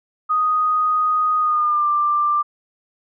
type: tone with pitch glide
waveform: sine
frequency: 1244.5 to 1184.2 Hz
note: D#6 to D6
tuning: 0 to +14 cents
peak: -15 dBFS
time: 0.29-2.43 s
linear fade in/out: 20 ms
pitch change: -86 cents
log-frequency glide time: 1.39-1.88 s
effects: none